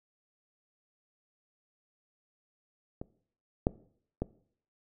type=clicks; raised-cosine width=2 ms; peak=-25 / -11 / -17 dBFS; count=3; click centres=3.015 / 3.669 / 4.22 s; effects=noise-tail reverb RT60 0.6 s tail -20 dB re dry